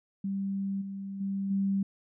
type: tone with level steps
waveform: sine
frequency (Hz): 196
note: G3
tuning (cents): 0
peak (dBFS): -29 / -35 / -29 / -25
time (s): 0.24-1.83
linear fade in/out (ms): 5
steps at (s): 0.81 / 1.2 / 1.5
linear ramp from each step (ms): 10
effects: none